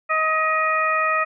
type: harmonic tone with a mistuned harmonic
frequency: 631 Hz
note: D#5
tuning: 24 cents sharp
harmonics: 1 / 2 / 3 / 4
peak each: -26 / -20 / -24 / -26 dBFS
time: 0.09-1.25 s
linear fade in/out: 20 ms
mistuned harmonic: 4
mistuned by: -40 cents
effects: none